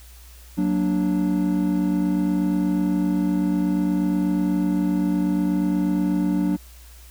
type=chord; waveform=triangle; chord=Gb augmented; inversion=none; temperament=equal; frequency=185 / 233.1 / 293.7 Hz; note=Gb3 / Bb3 / D4; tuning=0 / 0 / 0 cents; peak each=-20 / -26 / -20 dBFS; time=0.57-6.57 s; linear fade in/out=20 ms; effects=added 60 Hz sine -43 dBFS peak until 7.1 s + white hiss -50 dBFS RMS until 7.1 s